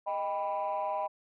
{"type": "chord", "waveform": "sine", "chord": "Eb augmented", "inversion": "none", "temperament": "equal with one note detuned", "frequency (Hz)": [622.3, 793.1, 987.8], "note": ["Eb5", "G5", "B5"], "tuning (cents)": [0, 20, 0], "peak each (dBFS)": -33, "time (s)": [0.06, 1.08], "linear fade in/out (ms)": 20, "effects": ["tanh soft clip ceiling -25 dBFS"]}